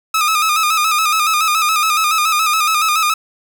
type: tone with vibrato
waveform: sawtooth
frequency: 1255 Hz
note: D#6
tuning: 15 cents sharp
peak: -9 dBFS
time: 0.14-3.14 s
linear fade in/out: 5 ms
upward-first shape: square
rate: 7.1 Hz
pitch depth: 56 cents each way
effects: none